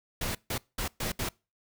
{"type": "noise bursts at uneven times", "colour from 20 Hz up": "pink", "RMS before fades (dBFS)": -32, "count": 5, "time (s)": [[0.21, 0.35], [0.5, 0.58], [0.78, 0.88], [1, 1.12], [1.19, 1.29]], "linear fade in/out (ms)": 5, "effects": ["noise-tail reverb RT60 0.3 s tail -25 dB re dry"]}